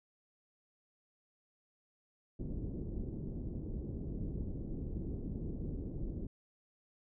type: low-pass noise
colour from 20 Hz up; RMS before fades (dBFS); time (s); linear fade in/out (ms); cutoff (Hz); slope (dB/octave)
pink; -40; 2.39-6.27; 5; 370; 24
effects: none